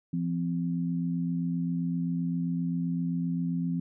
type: tone pair together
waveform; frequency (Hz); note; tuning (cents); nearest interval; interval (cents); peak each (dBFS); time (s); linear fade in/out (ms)
sine; 170.55 / 258.2; F3 / C4; -41 / -23; perfect fifth; 718; -28 / -32; 0.13-3.8; 5
effects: none